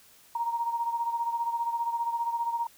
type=beating tone pair; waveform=sine; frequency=932.3 / 947.3 Hz; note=A#5 / A#5; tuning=0 / +28 cents; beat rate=15 Hz; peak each=-28 / -34 dBFS; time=0.35-2.67 s; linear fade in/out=5 ms; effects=white hiss -57 dBFS RMS until 2.77 s